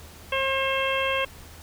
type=harmonic tone; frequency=536 Hz; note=C5; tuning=42 cents sharp; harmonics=1 / 2 / 3 / 4 / 5 / 6; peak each=-27 / -29 / -32 / -32 / -29 / -32 dBFS; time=0.32-1.25 s; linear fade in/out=5 ms; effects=added 79 Hz sine -47 dBFS peak until 1.62 s + pink hiss -47 dBFS RMS until 1.62 s